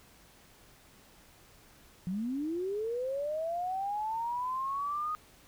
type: linear sweep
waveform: sine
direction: up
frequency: 172.9 to 1248 Hz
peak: -31 dBFS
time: 2.07-5.15 s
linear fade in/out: 0 ms
effects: pink hiss -59 dBFS RMS until 5.47 s